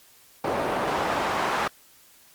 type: noise with band-pass filter sweep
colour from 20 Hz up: pink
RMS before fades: -26 dBFS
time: 0.44-1.68 s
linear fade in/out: 5 ms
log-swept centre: 610 to 1100 Hz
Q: 1.1
effects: white hiss -55 dBFS RMS until 2.34 s + Opus 48 kbps